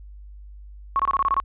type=tone bursts; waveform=sine; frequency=1100 Hz; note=C#6; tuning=14 cents flat; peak=-17 dBFS; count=8; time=0.96-1.4 s; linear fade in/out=0 ms; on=34 ms; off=24 ms; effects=added 50 Hz sine -39 dBFS peak until 1.44 s + resampled to 8000 Hz